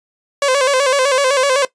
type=tone with vibrato; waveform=sawtooth; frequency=540 Hz; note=C#5; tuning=45 cents flat; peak=-8 dBFS; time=0.42-1.65 s; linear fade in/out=2 ms; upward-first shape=square; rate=7.9 Hz; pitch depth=78 cents each way; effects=noise-tail reverb RT60 0.1 s tail -17 dB re dry + resampled to 22050 Hz